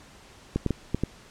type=clicks; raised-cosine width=3 ms; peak=-11 dBFS; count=5; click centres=0.56 / 0.663 / 0.707 / 0.946 / 1.036 s; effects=pink hiss -51 dBFS RMS until 1.3 s + low-pass 8000 Hz 12 dB/octave